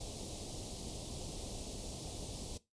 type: band-stop noise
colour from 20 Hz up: pink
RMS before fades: -44 dBFS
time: 0-2.58 s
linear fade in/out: 10 ms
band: 730 to 3400 Hz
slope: 24 dB/octave
effects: noise-tail reverb RT60 0.2 s tail -17 dB re dry + resampled to 22050 Hz